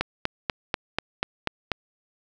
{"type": "click train", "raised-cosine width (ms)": 0.3, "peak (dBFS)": -7, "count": 8, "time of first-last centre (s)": [0.01, 1.717], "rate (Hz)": 4.1, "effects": []}